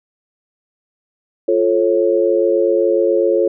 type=chord; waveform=sine; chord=F augmented; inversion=none; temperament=just; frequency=349.2 / 436.5 / 545.7 Hz; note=F4 / A4 / C#5; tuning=0 / -14 / -27 cents; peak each=-16 dBFS; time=1.48-3.48 s; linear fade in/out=5 ms; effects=none